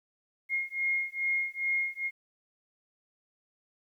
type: beating tone pair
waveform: sine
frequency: 2142 / 2144.4 Hz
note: C7 / C7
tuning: +40 / +42 cents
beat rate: 2.4 Hz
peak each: -31 dBFS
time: 0.49-2.11 s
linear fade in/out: 50 ms
effects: 11-bit